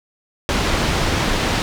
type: low-pass noise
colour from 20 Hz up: pink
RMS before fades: -19 dBFS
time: 0.49-1.62 s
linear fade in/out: 0 ms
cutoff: 5100 Hz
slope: 12 dB/octave
effects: none